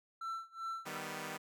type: tone with tremolo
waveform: triangle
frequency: 1339 Hz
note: E6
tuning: 27 cents sharp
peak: -35 dBFS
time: 0.21-0.98 s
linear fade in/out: 5 ms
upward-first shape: sine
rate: 2.6 Hz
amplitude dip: 95%
type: chord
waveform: 5% pulse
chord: Eb augmented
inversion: none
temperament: equal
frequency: 155.56 / 196 / 246.9 Hz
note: Eb3 / G3 / B3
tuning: 0 / 0 / 0 cents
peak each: -34 dBFS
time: 0.85-1.38 s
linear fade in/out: 20 ms
effects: none